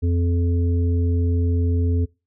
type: harmonic tone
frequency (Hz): 86.2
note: F2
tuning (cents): -22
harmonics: 1 / 3 / 5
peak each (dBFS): -17 / -27 / -31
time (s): 0.02-2.06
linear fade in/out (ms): 20
effects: noise-tail reverb RT60 0.3 s tail -25 dB re dry